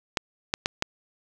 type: clicks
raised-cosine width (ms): 0.2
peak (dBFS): -6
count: 4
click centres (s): 0.172 / 0.539 / 0.659 / 0.824
effects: none